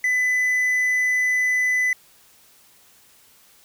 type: tone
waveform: triangle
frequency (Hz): 2002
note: B6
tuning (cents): +23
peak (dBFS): -16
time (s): 0.04-1.93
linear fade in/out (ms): 2
effects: white hiss -54 dBFS RMS until 3.64 s